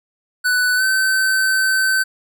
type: tone with pitch glide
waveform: square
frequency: 1491 to 1535.6 Hz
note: F#6 to G6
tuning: +13 to -36 cents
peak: -15 dBFS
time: 0.44-2.04 s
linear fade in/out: 20 ms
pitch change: +51 cents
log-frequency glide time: 0.76-0.83 s
effects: none